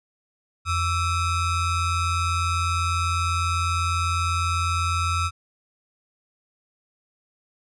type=ring-modulated tone; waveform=square; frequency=620 Hz; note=D#5; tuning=6 cents flat; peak=-19 dBFS; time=0.65-5.31 s; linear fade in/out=50 ms; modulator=706 Hz; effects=resampled to 22050 Hz